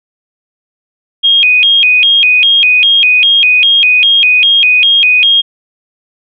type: tone with vibrato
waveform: sine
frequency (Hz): 2844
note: F7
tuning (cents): +31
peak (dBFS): -4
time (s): 1.23-5.42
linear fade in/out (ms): 20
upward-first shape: square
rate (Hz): 2.5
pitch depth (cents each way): 230
effects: none